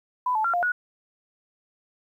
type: tone with pitch steps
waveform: sine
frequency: 998 / 869 / 1375 / 704 / 1462 Hz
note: B5 / A5 / F6 / F5 / F#6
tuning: +18 / -22 / -27 / +14 / -21 cents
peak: -21 dBFS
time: 0.26-0.72 s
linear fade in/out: 5 ms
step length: 92 ms
effects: 10-bit